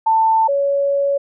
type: tone pair in turn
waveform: sine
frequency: 890 / 560.7 Hz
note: A5 / C#5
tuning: +20 / +20 cents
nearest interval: minor sixth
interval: 800 cents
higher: first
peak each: -11 / -14 dBFS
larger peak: first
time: 0.06-0.48 / 0.48-1.18 s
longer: second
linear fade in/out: 10 ms
effects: none